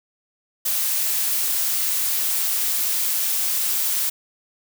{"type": "noise", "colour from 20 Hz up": "blue", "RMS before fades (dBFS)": -22, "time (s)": [0.65, 4.1], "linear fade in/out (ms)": 10, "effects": []}